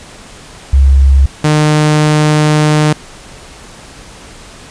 sine / sawtooth tone pair in turn, 68 / 151.91 Hz, C#2 / D#3, -33 / -41 cents, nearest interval octave + major second, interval 1392 cents, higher second, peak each -3 dBFS, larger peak neither, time 0.73-1.26 / 1.44-2.93 s, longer second, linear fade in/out 5 ms, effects pink hiss -34 dBFS RMS until 4.7 s + resampled to 22050 Hz

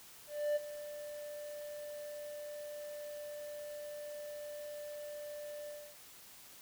triangle tone with ADSR envelope, 591 Hz, D5, 11 cents sharp, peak -27 dBFS, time 0.27-5.97 s, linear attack 290 ms, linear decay 22 ms, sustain -14 dB, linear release 290 ms, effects white hiss -56 dBFS RMS until 6.61 s

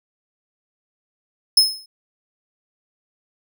40% pulse tone with exponential decay, 5180 Hz, E8, 31 cents flat, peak -6 dBFS, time 1.57-1.86 s, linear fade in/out 5 ms, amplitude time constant 62 ms, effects none

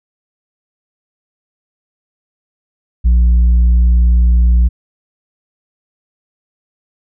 sine tone with tanh clipping, 59.4 Hz, A#1, 33 cents sharp, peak -7 dBFS, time 3.04-4.69 s, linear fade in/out 20 ms, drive 3 dB, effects none

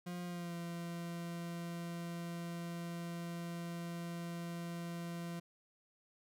40% pulse tone with pitch glide, 176.4 to 170.79 Hz, F3 to F3, +18 to -38 cents, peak -40 dBFS, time 0.06-5.4 s, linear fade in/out 10 ms, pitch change -56 cents, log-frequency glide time 0.25-0.54 s, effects none

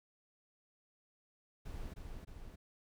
brown noise with echo, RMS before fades -44 dBFS, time 1.65-1.94 s, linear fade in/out 10 ms, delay 310 ms, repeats 2, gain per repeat -3 dB, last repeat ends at 2.56 s, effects none

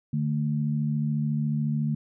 sine tone pair together, 148.57 / 222.6 Hz, D3 / A3, +20 / +20 cents, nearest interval perfect fifth, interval 700 cents, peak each -25 / -28 dBFS, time 0.13-1.95 s, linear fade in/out 5 ms, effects none

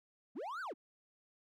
triangle linear two-way sweep, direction up then down, 173.9 to 1572 to 193.8 Hz, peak -38 dBFS, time 0.35-0.74 s, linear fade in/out 20 ms, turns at 0.61 s, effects none

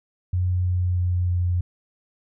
sine tone with pitch steps, 90.5 / 89.93 / 89.36 / 88.79 Hz, F#2 / F#2 / F2 / F2, -38 / -49 / +40 / +29 cents, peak -19 dBFS, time 0.33-1.61 s, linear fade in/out 5 ms, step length 320 ms, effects none

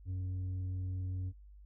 triangle tone with tanh clipping, 92.5 Hz, F#2, in tune, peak -36 dBFS, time 0.05-1.33 s, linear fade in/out 50 ms, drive 9 dB, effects noise-tail reverb RT60 0.2 s tail -22 dB re dry + added 50 Hz sine -52 dBFS peak until 1.65 s

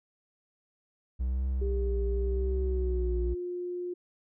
triangle tone with vibrato, 62 Hz, B1, 7 cents sharp, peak -25 dBFS, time 1.19-3.35 s, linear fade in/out 20 ms, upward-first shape triangle, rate 0.88 Hz, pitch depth 100 cents each way
sine tone with pitch glide, 397 to 355.7 Hz, G4 to F4, +22 to +32 cents, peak -32 dBFS, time 1.61-3.94 s, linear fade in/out 10 ms, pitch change -190 cents, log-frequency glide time 2.17-3.31 s
effects none

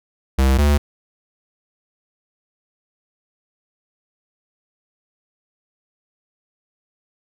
square tone pair in turn, 66.4 / 72.88 Hz, C2 / D2, +26 / -13 cents, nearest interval major second, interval 161 cents, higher second, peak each -13 dBFS, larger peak neither, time 0.38-0.58 / 0.58-0.78 s, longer neither, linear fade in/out 10 ms, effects none

